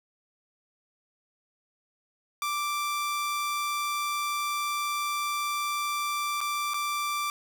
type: tone with dropouts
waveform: sawtooth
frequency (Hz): 1174.7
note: D6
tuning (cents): 0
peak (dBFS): -24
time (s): 2.42-7.3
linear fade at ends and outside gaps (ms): 1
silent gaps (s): 6.406-6.412 / 6.736-6.742
effects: none